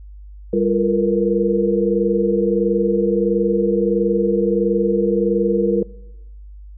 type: tone cluster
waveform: sine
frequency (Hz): 197.8 / 347.3 / 455.4 / 476.9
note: G3 / F4 / A#4 / A#4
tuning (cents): +16 / -10 / -40 / +39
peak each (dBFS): -20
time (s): 0.53-5.83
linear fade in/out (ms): 5
effects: noise-tail reverb RT60 1.0 s tail -22 dB re dry + added 50 Hz sine -35 dBFS peak until 6.77 s